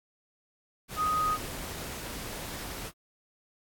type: tone in noise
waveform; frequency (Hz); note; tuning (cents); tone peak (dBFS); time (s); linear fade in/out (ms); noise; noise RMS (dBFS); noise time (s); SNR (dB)
sine; 1248; D#6; +5; -25; 0.96-1.38; 50; pink; -39; 0.88-2.92; +11
effects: AAC 64 kbps